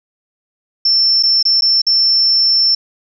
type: tone with dropouts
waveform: sine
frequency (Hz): 5370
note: E8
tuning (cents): +31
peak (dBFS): -9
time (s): 0.85-2.75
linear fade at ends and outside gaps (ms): 5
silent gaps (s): 1.227-1.233 / 1.428-1.452 / 1.61-1.621 / 1.818-1.866
effects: none